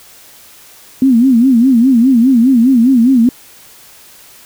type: tone with vibrato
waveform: sine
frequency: 247.7 Hz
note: B3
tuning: 5 cents sharp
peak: -5 dBFS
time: 1.02-3.29 s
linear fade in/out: 2 ms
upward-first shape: sine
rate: 4.9 Hz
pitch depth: 160 cents each way
effects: white hiss -40 dBFS RMS until 4.45 s